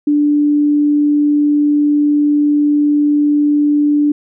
sine tone, 293.8 Hz, D4, 1 cent sharp, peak -9 dBFS, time 0.07-4.12 s, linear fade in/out 5 ms, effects none

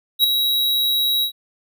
square tone with ADSR envelope, 3859 Hz, B7, 41 cents flat, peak -10 dBFS, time 0.19-1.32 s, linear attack 49 ms, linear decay 7 ms, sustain -7 dB, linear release 93 ms, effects none

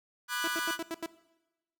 sawtooth chord, G# half-diminished seventh, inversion first, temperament equal with one note detuned, 987.8 / 1202.8 / 1480 / 1661.2 Hz, B5 / D6 / F#6 / G#6, 0 / +41 / 0 / 0 cents, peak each -36 / -35 / -30 / -36 dBFS, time 0.28-0.78 s, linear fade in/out 50 ms
sawtooth tone bursts, 330 Hz, E4, 2 cents sharp, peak -29 dBFS, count 6, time 0.44-1.061 s, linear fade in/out 2 ms, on 36 ms, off 81 ms
effects noise-tail reverb RT60 1.0 s tail -18 dB re dry

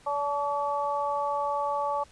sine tone cluster, 573 / 866 / 1141 Hz, D5 / A5 / C#6, -43 / -28 / +50 cents, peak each -31 / -29 / -31 dBFS, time 0.06-2.04 s, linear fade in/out 10 ms, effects pink hiss -56 dBFS RMS until 2.11 s + resampled to 22050 Hz

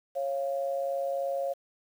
sine tone pair together, 550 / 693 Hz, C#5 / F5, -14 / -14 cents, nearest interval major third, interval 400 cents, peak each -29 / -34 dBFS, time 0.15-1.54 s, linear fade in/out 20 ms, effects 9-bit

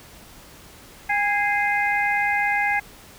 sine tone cluster, 814 / 1649 / 2082 / 2498 Hz, G#5 / G#6 / C7 / D#7, -35 / -13 / -9 / +6 cents, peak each -23 / -25 / -23 / -31 dBFS, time 1.09-2.8 s, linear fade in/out 10 ms, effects pink hiss -46 dBFS RMS until 3.18 s

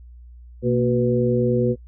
harmonic tone with a mistuned harmonic, 123.47 Hz, B2, in tune, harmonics 1 / 2 / 3 / 4, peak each -22 / -22 / -22 / -22 dBFS, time 0.62-1.76 s, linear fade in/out 50 ms, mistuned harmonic 2, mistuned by -97 cents, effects noise-tail reverb RT60 0.1 s tail -25 dB re dry + added 60 Hz sine -40 dBFS peak until 1.87 s

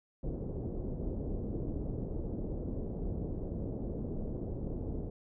pink low-pass noise, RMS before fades -37 dBFS, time 0.23-5.1 s, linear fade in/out 5 ms, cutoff 490 Hz, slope 24 dB/octave, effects none

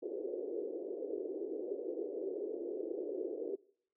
white band-pass noise, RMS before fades -40 dBFS, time 0.02-3.56 s, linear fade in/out 10 ms, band 330 to 480 Hz, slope 48 dB/octave, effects noise-tail reverb RT60 0.6 s tail -23 dB re dry

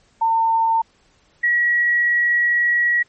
sine tone pair in turn, 905 / 1917.6 Hz, A5 / A#6, +48 / +48 cents, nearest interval octave + minor second, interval 1300 cents, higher second, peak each -14 dBFS, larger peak neither, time 0.21-0.82 / 1.43-3.03 s, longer second, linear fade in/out 10 ms, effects pink hiss -58 dBFS RMS until 3.08 s + MP3 32 kbps

